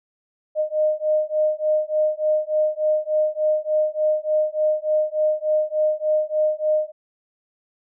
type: beating tone pair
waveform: sine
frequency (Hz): 613 / 616.4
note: D#5 / D#5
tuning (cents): -26 / -16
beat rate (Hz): 3.4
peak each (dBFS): -21 / -21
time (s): 0.55-6.92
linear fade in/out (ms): 50
effects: none